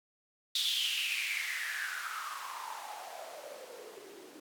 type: noise with band-pass filter sweep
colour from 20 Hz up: blue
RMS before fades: -38 dBFS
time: 0.55-4.4 s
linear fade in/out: 5 ms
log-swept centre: 3700 to 310 Hz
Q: 7.4
effects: none